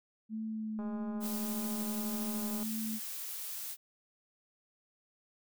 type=tone with vibrato; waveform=sine; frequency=218.5 Hz; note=A3; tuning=12 cents flat; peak=-35 dBFS; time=0.29-3 s; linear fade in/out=50 ms; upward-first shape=triangle; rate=1.7 Hz; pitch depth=15 cents each way
type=click train; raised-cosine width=1 ms; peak=-34 dBFS; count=380; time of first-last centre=0.79-2.63 s; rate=206 Hz
type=noise; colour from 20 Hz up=blue; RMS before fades=-41 dBFS; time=1.2-3.77 s; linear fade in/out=50 ms
effects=none